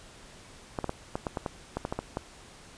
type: clicks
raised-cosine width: 1 ms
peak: -16 dBFS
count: 12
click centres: 0.788 / 0.843 / 0.894 / 1.155 / 1.268 / 1.372 / 1.462 / 1.77 / 1.851 / 1.925 / 1.99 / 2.171 s
effects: pink hiss -51 dBFS RMS until 2.77 s + resampled to 22050 Hz